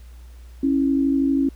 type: tone pair together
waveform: sine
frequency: 273.2 / 325.7 Hz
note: C#4 / E4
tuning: -25 / -21 cents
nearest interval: minor third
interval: 304 cents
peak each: -17 / -24 dBFS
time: 0.63-1.49 s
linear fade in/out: 5 ms
effects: added 60 Hz sine -39 dBFS peak until 1.55 s + pink hiss -56 dBFS RMS until 1.55 s